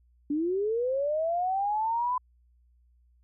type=linear sweep; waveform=sine; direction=up; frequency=282.4 to 1016 Hz; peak=-25 dBFS; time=0.3-2.18 s; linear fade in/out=5 ms; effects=added 60 Hz sine -60 dBFS peak until 3.23 s